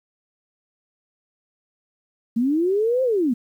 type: linear two-way sweep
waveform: sine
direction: up then down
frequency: 220.5 to 530 to 220.5 Hz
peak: -17 dBFS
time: 2.36-3.34 s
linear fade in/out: 10 ms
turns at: 3.03 s
effects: 9-bit